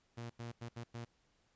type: tone bursts at uneven times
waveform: sawtooth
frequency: 117.8 Hz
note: A#2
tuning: 19 cents sharp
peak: -39 dBFS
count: 5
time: 0.17-0.3 / 0.39-0.52 / 0.61-0.69 / 0.76-0.84 / 0.94-1.05 s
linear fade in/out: 10 ms
effects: pink hiss -75 dBFS RMS until 1.55 s + resampled to 16000 Hz